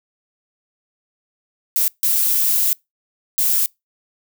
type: noise bursts at uneven times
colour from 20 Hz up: violet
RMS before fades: -17 dBFS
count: 3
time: 1.76-1.88 / 2.03-2.73 / 3.38-3.66 s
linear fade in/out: 0 ms
effects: noise-tail reverb RT60 0.2 s tail -26 dB re dry